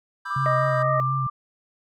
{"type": "chord", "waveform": "triangle", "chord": "E minor seventh", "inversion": "second", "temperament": "just", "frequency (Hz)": [988.9, 1186.7, 1318.5, 1582.2], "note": ["B5", "D6", "E6", "G6"], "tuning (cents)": [2, 18, 0, 16], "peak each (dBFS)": [-34, -35, -36, -31], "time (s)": [0.25, 0.83], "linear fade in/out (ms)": 10}
{"type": "tone with tremolo", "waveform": "sine", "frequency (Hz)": 1184, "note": "D6", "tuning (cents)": 14, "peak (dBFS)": -22, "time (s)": [0.3, 1.3], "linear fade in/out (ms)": 10, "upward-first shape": "sine", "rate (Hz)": 1.8, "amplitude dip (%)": 30}
{"type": "tone with vibrato", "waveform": "sine", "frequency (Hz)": 132.6, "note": "C3", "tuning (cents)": 23, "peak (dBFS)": -24, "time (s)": [0.36, 1.27], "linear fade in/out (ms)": 5, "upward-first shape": "sine", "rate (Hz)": 4.1, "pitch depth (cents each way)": 36}
{"type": "harmonic tone", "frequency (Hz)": 622.3, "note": "D#5", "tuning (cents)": 0, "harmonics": [1, 2, 3], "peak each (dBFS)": [-23, -29, -33], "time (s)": [0.46, 1], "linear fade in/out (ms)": 0}
{"effects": []}